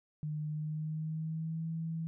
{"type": "tone with pitch glide", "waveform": "sine", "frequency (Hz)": [152, 162.91], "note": ["D#3", "E3"], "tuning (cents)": [-40, -20], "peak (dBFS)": -34, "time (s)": [0.23, 2.07], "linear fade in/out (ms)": 0, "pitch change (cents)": 120, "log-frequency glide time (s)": [0.49, 1.67], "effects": []}